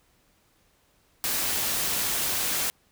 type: noise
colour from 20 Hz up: white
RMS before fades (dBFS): -27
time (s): 1.24-2.7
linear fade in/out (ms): 0
effects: pink hiss -65 dBFS RMS until 2.91 s